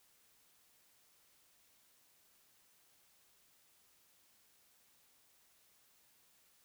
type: silence
effects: white hiss -70 dBFS RMS until 6.64 s